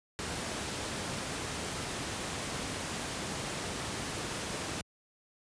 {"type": "noise", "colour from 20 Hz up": "pink", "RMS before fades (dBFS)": -36, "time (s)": [0.19, 4.81], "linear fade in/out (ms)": 0, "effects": ["high-pass 80 Hz 12 dB/octave", "resampled to 22050 Hz"]}